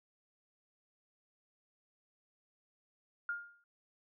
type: tone with exponential decay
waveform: sine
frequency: 1413 Hz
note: F6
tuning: 20 cents sharp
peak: -32 dBFS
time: 3.29-3.64 s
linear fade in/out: 2 ms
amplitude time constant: 74 ms
effects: none